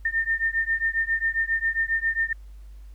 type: beating tone pair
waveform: sine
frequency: 1809 / 1816.4 Hz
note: A6 / A#6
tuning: +48 / -45 cents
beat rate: 7.4 Hz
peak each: -25 dBFS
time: 0.05-2.33 s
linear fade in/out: 5 ms
effects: added 50 Hz sine -40 dBFS peak until 2.94 s + pink hiss -64 dBFS RMS until 2.94 s